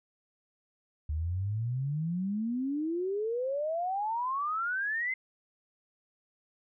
sine exponential sweep, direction up, 73.42 to 2093 Hz, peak -29 dBFS, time 1.09-5.14 s, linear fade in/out 5 ms, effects none

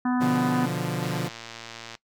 harmonic tone, 249.5 Hz, B3, 18 cents sharp, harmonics 1 / 3 / 4 / 5 / 6 / 7, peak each -22 / -32 / -34 / -36 / -38 / -39 dBFS, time 0.05-0.66 s, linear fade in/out 5 ms
sawtooth chord, B diminished, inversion none, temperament equal with one note detuned, 123.83 / 146.83 / 174.61 Hz, B2 / D3 / F3, +5 / 0 / 0 cents, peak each -28 / -26 / -26 dBFS, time 0.2-1.29 s, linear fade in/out 20 ms
click train, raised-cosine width 0.2 ms, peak -21 dBFS, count 107, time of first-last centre 1.03-1.952 s, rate 115 Hz
effects noise-tail reverb RT60 0.1 s tail -20 dB re dry

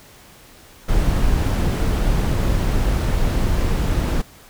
brown noise, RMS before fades -18 dBFS, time 0.88-4.22 s, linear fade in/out 10 ms, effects pink hiss -46 dBFS RMS until 4.49 s

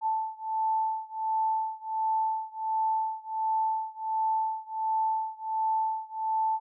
sine beating tone pair, 880 / 881.4 Hz, A5 / A5, 0 / +3 cents, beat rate 1.4 Hz, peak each -29 / -30 dBFS, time 0.01-6.6 s, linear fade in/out 50 ms, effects none

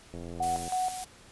click train, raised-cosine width 2 ms, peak -28 dBFS, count 47, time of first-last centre 0.14-0.679 s, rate 85.4 Hz
sine tone with tremolo, 740 Hz, F#5, in tune, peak -26 dBFS, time 0.4-1.04 s, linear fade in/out 5 ms, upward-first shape square, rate 3.1 Hz, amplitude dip 70%
blue noise, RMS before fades -37 dBFS, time 0.42-1.05 s, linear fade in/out 10 ms
effects pink hiss -54 dBFS RMS until 1.31 s + resampled to 24000 Hz

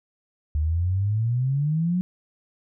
sine exponential sweep, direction up, 73.42 to 185.3 Hz, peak -20 dBFS, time 0.55-2.01 s, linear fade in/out 0 ms, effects none

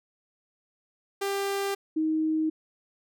sawtooth / sine tone pair in turn, 396.3 / 314.5 Hz, G4 / D#4, +19 / +19 cents, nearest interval major third, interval 400 cents, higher first, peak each -23 dBFS, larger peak neither, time 1.21-1.75 / 1.96-2.5 s, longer neither, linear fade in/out 10 ms, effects none

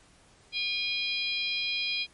harmonic tone with a mistuned harmonic, 810 Hz, G#5, 43 cents flat, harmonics 3 / 4 / 5 / 6, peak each -31 / -33 / -35 / -37 dBFS, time 0.52-2.07 s, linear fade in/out 50 ms, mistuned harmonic 6, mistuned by +32 cents, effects pink hiss -59 dBFS RMS until 2.13 s + MP3 48 kbps

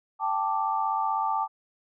sine chord, G suspended second, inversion none, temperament equal, 784 / 880 / 1174.7 Hz, G5 / A5 / D6, 0 / 0 / 0 cents, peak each -30 / -27 / -29 dBFS, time 0.19-1.48 s, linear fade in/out 50 ms, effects none

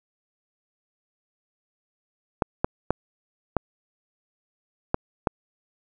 clicks, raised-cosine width 1 ms, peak -6 dBFS, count 6, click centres 2.422 / 2.645 / 2.906 / 3.567 / 4.944 / 5.272 s, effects none

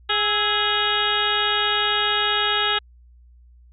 harmonic tone with a mistuned harmonic, 415.3 Hz, G#4, in tune, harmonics 1 / 2 / 3 / 4 / 5 / 6 / 7 / 8 / 9, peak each -30 / -28 / -26 / -26 / -32 / -32 / -26 / -26 / -26 dBFS, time 0.09-2.79 s, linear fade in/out 10 ms, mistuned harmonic 3, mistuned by +79 cents, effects added 60 Hz sine -47 dBFS peak until 3.72 s

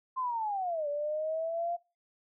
sine linear two-way sweep, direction down then up, 1056 to 575 to 698 Hz, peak -30 dBFS, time 0.16-1.77 s, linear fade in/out 20 ms, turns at 0.88 s, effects noise-tail reverb RT60 0.3 s tail -21 dB re dry

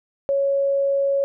sine tone, 554.4 Hz, C#5, in tune, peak -17 dBFS, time 0.29-1.24 s, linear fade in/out 0 ms, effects none

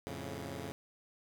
10% pulse chord, F augmented, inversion none, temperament equal, 87.31 / 110 / 138.59 Hz, F2 / A2 / C#3, 0 / 0 / 0 cents, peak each -36 / -38 / -36 dBFS, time 0.07-0.72 s, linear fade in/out 0 ms, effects none

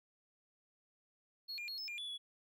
triangle tone with pitch steps, 4319 / 2408 / 4306 / 5210 / 2404 / 3439 / 3385 Hz, C#8 / D7 / C8 / E8 / D7 / A7 / G#7, -46 / +43 / +49 / -21 / +40 / -40 / +32 cents, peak -40 dBFS, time 1.48-2.18 s, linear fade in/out 20 ms, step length 100 ms, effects none

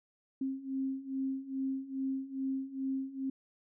sine beating tone pair, 265.8 / 268.2 Hz, C4 / C4, +27 / +43 cents, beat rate 2.4 Hz, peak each -38 / -35 dBFS, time 0.41-3.3 s, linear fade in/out 5 ms, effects none

